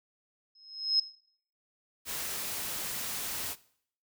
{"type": "tone with exponential growth", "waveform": "sine", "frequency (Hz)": 5150, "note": "E8", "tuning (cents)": -41, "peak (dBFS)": -19, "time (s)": [0.55, 1], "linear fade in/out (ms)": 5, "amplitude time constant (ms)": 97}
{"type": "noise", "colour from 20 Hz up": "white", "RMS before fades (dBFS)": -36, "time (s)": [2.05, 3.56], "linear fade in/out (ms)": 50}
{"effects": ["noise-tail reverb RT60 0.6 s tail -19 dB re dry"]}